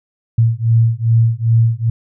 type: beating tone pair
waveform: sine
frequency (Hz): 113.4 / 115.9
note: A#2 / A#2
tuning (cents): -47 / -10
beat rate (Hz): 2.5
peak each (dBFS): -13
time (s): 0.38-1.9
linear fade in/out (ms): 5
effects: none